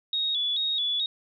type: tone with vibrato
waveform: sine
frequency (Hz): 3588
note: A7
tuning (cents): +33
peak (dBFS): -24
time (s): 0.13-1.06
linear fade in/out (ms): 2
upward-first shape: square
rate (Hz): 2.3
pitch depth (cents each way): 78
effects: none

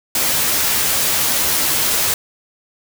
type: noise with comb filter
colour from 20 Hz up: white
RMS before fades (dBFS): -17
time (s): 0.15-2.14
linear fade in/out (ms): 2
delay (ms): 13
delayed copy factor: +0.5
effects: none

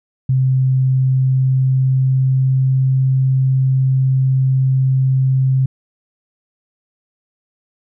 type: tone with pitch glide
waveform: sine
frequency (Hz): 130.81 to 131.95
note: C3 to C3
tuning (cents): 0 to +15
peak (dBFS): -11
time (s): 0.29-5.66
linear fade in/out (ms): 5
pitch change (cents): +15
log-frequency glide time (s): 0.8-2.94
effects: none

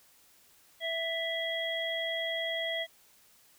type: harmonic tone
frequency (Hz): 659.3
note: E5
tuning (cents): 0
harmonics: 1 / 3 / 5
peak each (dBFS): -35 / -35 / -35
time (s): 0.8-2.87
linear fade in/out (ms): 50
effects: white hiss -62 dBFS RMS until 3.58 s

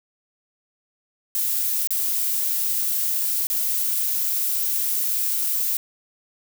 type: noise with dropouts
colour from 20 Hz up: violet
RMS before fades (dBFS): -23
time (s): 1.35-5.77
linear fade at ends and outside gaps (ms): 1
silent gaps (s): 1.873-1.906 / 3.47-3.5
effects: none

